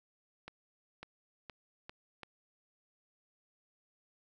accelerating click train, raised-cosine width 0.3 ms, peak -29 dBFS, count 5, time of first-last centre 0.48-2.233 s, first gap 550 ms, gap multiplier 0.85, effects none

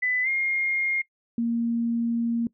sine tone with pitch glide, 2000 to 2131 Hz, B6 to C7, +21 to +31 cents, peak -22 dBFS, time 0.02-1.02 s, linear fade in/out 10 ms, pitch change +110 cents, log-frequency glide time 0.23-0.28 s
sine tone, 233.1 Hz, A#3, in tune, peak -22 dBFS, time 1.38-2.47 s, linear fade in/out 2 ms
effects noise-tail reverb RT60 0.1 s tail -21 dB re dry

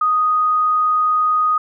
sine tone, 1244.5 Hz, D#6, in tune, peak -13 dBFS, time 0.01-1.58 s, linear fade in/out 5 ms, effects none

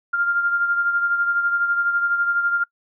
sine beating tone pair, 1396.9 / 1408.9 Hz, F6 / F6, 0 / +15 cents, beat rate 12 Hz, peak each -18 / -27 dBFS, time 0.13-2.64 s, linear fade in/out 10 ms, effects noise-tail reverb RT60 0.1 s tail -25 dB re dry

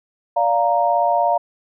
sine chord, Bb major, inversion first, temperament just, 582.7 / 699.2 / 932.3 Hz, D5 / F5 / Bb5, -14 / +2 / 0 cents, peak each -21 / -17 / -19 dBFS, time 0.36-1.38 s, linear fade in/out 10 ms, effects none

